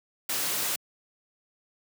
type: noise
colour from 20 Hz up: white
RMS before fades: -29 dBFS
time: 0.29-0.76 s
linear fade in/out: 5 ms
effects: high-pass 150 Hz 12 dB/octave